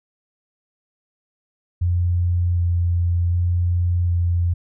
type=tone with vibrato; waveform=sine; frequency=87.31 Hz; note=F2; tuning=in tune; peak=-16 dBFS; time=1.81-4.54 s; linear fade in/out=10 ms; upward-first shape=square; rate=0.66 Hz; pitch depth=11 cents each way; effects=none